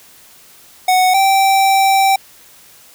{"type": "tone pair in turn", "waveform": "square", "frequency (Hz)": [740, 777.8], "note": ["F#5", "G5"], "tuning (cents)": [0, -14], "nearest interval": "minor second", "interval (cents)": 86, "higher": "second", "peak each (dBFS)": -10, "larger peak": "neither", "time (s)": [[0.88, 1.14], [1.14, 2.16]], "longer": "second", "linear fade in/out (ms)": 5, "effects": ["white hiss -44 dBFS RMS until 2.94 s"]}